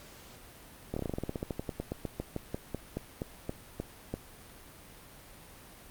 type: slowing click train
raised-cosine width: 2 ms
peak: -20 dBFS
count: 27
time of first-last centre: 0.94-4.14 s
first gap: 25 ms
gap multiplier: 1.11
effects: pink hiss -52 dBFS RMS until 5.9 s + Opus 48 kbps